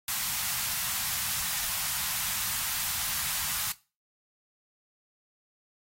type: band-stop noise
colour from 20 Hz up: white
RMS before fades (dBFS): -31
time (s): 0.08-3.72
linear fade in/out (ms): 2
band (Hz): 190 to 810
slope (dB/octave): 24
effects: noise-tail reverb RT60 0.3 s tail -18 dB re dry + AAC 48 kbps